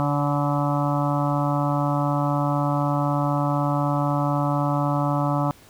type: harmonic tone with a mistuned harmonic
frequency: 144 Hz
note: D3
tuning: 34 cents flat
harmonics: 1 / 2 / 4 / 5 / 6 / 7 / 8 / 9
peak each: -23 / -26 / -29 / -30 / -31 / -31 / -32 / -33 dBFS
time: 0-5.51 s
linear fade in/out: 0 ms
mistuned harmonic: 5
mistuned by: +28 cents
effects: pink hiss -51 dBFS RMS until 5.69 s